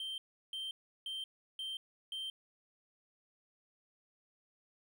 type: tone bursts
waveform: triangle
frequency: 3136 Hz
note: G7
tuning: in tune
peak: -37 dBFS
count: 5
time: 0-2.3 s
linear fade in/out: 2 ms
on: 180 ms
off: 350 ms
effects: none